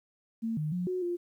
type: tone with pitch steps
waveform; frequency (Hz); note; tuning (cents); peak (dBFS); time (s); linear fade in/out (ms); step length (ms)
sine; 226.3 / 152.8 / 178.9 / 366.7 / 349.8; A3 / D#3 / F3 / F#4 / F4; +49 / -31 / +42 / -15 / +3; -29; 0.42-1.17; 20; 150
effects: 11-bit